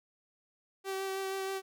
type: tone with vibrato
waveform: sawtooth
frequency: 385.5 Hz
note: G4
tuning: 29 cents flat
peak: -30 dBFS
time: 0.84-1.62 s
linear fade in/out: 50 ms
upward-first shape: sine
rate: 6.3 Hz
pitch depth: 13 cents each way
effects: none